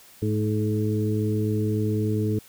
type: harmonic tone with a mistuned harmonic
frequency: 107.1 Hz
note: A2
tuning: 46 cents flat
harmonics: 1 / 2 / 3 / 4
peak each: -24 / -28 / -29 / -29 dBFS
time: 0.22-2.39 s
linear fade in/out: 5 ms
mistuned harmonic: 3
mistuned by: -17 cents
effects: white hiss -51 dBFS RMS until 2.48 s

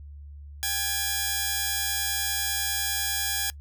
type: tone pair together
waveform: 5% pulse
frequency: 797.6 / 1690 Hz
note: G5 / G#6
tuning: +30 / +30 cents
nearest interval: octave + minor second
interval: 1300 cents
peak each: -19 / -16 dBFS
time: 0.63-3.5 s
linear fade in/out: 0 ms
effects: noise-tail reverb RT60 0.1 s tail -24 dB re dry + added 72 Hz sine -40 dBFS peak until 3.6 s

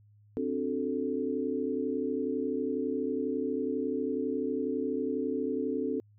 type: chord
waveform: sine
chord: D dominant seventh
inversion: third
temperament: equal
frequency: 261.6 / 293.7 / 370 / 440 Hz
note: C4 / D4 / F#4 / A4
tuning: 0 / 0 / 0 / 0 cents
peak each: -33 / -35 / -37 / -33 dBFS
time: 0.37-6 s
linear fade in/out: 0 ms
effects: added 104 Hz sine -57 dBFS peak until 6.18 s

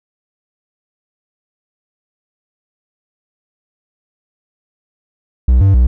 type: tone with pitch steps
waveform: triangle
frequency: 62.3 / 97.5 / 61.4 Hz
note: B1 / G2 / B1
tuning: +16 / -9 / -9 cents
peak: -4 dBFS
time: 5.48-5.87 s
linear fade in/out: 5 ms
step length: 130 ms
effects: none

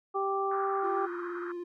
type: harmonic tone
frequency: 391.4 Hz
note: G4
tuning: 3 cents flat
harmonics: 1 / 2 / 3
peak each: -31 / -33 / -32 dBFS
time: 0.14-1.07 s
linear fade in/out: 20 ms
type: band-pass noise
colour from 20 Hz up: white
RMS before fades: -42 dBFS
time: 0.51-1.52 s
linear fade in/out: 2 ms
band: 1100 to 1500 Hz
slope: 48 dB/octave
type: tone with vibrato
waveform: triangle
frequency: 349.2 Hz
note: F4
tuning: in tune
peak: -33 dBFS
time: 0.83-1.64 s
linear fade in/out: 10 ms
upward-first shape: square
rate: 17 Hz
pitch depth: 17 cents each way
effects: none

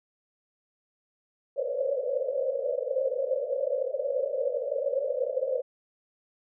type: band-pass noise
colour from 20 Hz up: white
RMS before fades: -29 dBFS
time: 1.56-5.62 s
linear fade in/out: 20 ms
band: 500 to 570 Hz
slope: 96 dB/octave
effects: none

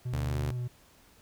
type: tone with vibrato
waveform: triangle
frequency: 123.5 Hz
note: B2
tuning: in tune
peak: -29 dBFS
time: 0.05-0.68 s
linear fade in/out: 10 ms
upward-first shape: square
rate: 4.8 Hz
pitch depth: 11 cents each way
type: tone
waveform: sawtooth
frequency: 73.6 Hz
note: D2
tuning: 4 cents sharp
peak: -28 dBFS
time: 0.13-0.51 s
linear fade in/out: 5 ms
effects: pink hiss -60 dBFS RMS until 1.21 s

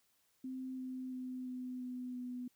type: tone with pitch steps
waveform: sine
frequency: 259.4 / 257.2 / 254.9 / 252.7 / 250.6 / 248.4 Hz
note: C4 / C4 / C4 / B3 / B3 / B3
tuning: -15 / -30 / -45 / +40 / +25 / +10 cents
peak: -40 dBFS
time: 0.44-2.48 s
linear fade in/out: 5 ms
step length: 340 ms
effects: white hiss -75 dBFS RMS until 2.55 s

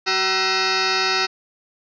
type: tone with frequency modulation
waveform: sine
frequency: 1514 Hz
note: F#6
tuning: 39 cents sharp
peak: -17 dBFS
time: 0.06-1.27 s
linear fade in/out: 20 ms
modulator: 569 Hz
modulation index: 6.5
effects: none

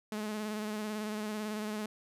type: tone with vibrato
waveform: sawtooth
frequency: 212.8 Hz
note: G#3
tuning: 42 cents sharp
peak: -31 dBFS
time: 0.12-1.86 s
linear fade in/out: 2 ms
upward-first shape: square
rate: 18 Hz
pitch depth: 25 cents each way
effects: resampled to 32000 Hz

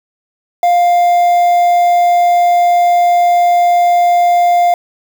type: tone with quantisation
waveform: triangle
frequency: 701 Hz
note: F5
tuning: 6 cents sharp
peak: -5 dBFS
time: 0.63-4.74 s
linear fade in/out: 2 ms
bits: 5
effects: none

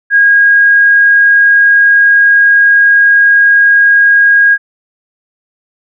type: tone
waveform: sine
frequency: 1635 Hz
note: G#6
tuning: 28 cents flat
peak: -3 dBFS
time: 0.1-4.58 s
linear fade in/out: 50 ms
effects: none

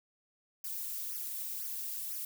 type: noise with flanger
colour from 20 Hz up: violet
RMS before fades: -39 dBFS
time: 0.64-2.25 s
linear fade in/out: 2 ms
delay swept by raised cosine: 0.25 to 2.65 ms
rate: 2 Hz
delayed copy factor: -0.9
effects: none

